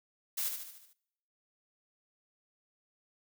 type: noise with echo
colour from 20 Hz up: blue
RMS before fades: -34 dBFS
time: 0.37-0.49 s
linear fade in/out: 10 ms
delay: 74 ms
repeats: 6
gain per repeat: -5 dB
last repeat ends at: 0.934 s
effects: noise-tail reverb RT60 0.9 s tail -26 dB re dry